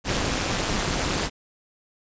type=noise with amplitude modulation; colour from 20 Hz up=pink; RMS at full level=-21 dBFS; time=0.04-1.3 s; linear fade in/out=50 ms; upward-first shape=sine; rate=213 Hz; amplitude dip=90%; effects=resampled to 16000 Hz